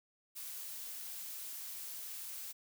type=noise; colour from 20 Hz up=blue; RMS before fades=-45 dBFS; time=0.35-2.53 s; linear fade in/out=20 ms; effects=none